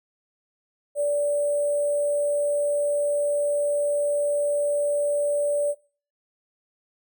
sine tone with sample-and-hold, 580 Hz, D5, 22 cents flat, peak -20 dBFS, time 0.95-5.75 s, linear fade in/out 50 ms, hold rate 8820 Hz, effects noise-tail reverb RT60 0.4 s tail -19 dB re dry

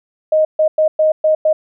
sine tone bursts at uneven times, 623 Hz, D#5, 2 cents sharp, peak -9 dBFS, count 6, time 0.32-0.45 / 0.59-0.68 / 0.78-0.88 / 0.99-1.12 / 1.24-1.35 / 1.45-1.53 s, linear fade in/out 5 ms, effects none

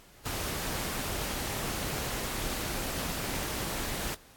pink noise with amplitude modulation, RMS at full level -32 dBFS, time 0.25-4.15 s, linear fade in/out 10 ms, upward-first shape sine, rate 297 Hz, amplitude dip 45%, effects pink hiss -56 dBFS RMS until 4.36 s + AAC 64 kbps

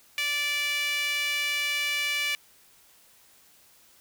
sawtooth tone with high-pass filter, 583 Hz, D5, 13 cents flat, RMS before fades -28 dBFS, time 0.18-2.35 s, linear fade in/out 0 ms, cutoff 2400 Hz, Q 3.8, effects white hiss -58 dBFS RMS until 4 s

